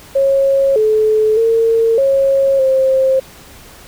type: tone with pitch steps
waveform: sine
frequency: 546 / 432.4 / 454.6 / 545 / 529 Hz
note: C#5 / A4 / A#4 / C#5 / C5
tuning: -26 / -30 / -43 / -29 / +19 cents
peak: -9 dBFS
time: 0.15-3.2 s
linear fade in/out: 10 ms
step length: 610 ms
effects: pink hiss -39 dBFS RMS until 3.87 s